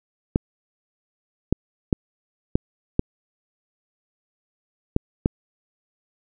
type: clicks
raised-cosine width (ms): 3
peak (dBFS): -4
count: 7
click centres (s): 0.359 / 1.526 / 1.928 / 2.555 / 2.994 / 4.964 / 5.259
effects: none